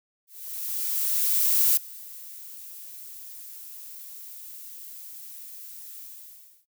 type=noise with ADSR envelope; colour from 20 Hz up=violet; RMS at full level=-20 dBFS; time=0.27-6.66 s; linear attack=1500 ms; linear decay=3 ms; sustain=-22 dB; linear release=640 ms; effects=noise-tail reverb RT60 0.1 s tail -20 dB re dry